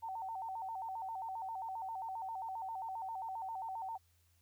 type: tone with vibrato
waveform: sine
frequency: 830.6 Hz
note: G#5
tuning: in tune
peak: -39 dBFS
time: 0.02-3.98 s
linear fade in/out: 20 ms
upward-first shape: square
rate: 7.5 Hz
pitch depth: 150 cents each way
effects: added 85 Hz sine -70 dBFS peak until 4.41 s + white hiss -75 dBFS RMS until 4.41 s